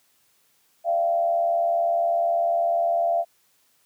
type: tone with frequency modulation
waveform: sine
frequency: 682 Hz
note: F5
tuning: 41 cents flat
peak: -19 dBFS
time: 0.84-3.25 s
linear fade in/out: 50 ms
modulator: 80.1 Hz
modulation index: 0.59
effects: white hiss -64 dBFS RMS until 3.85 s + high-pass 80 Hz 12 dB/octave